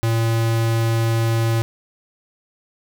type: tone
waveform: square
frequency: 114.1 Hz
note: A#2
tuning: 37 cents flat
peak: -17 dBFS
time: 0.03-1.62 s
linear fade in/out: 0 ms
effects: none